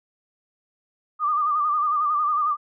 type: tone with vibrato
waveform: sine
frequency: 1200 Hz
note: D6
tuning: 37 cents sharp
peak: -19 dBFS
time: 1.19-2.57 s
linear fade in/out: 50 ms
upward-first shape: sine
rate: 11 Hz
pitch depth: 65 cents each way
effects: none